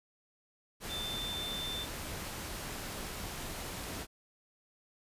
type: tone in noise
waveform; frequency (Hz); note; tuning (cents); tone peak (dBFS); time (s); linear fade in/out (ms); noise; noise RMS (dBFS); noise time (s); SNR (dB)
sine; 3554; A7; +17; -37; 0.88-1.87; 50; pink; -41; 0.8-4.07; +1
effects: resampled to 32000 Hz